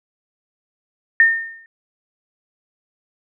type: tone with exponential decay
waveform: sine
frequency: 1821 Hz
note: A#6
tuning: 41 cents flat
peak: -6 dBFS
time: 1.2-1.66 s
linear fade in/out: 1 ms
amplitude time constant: 100 ms
effects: none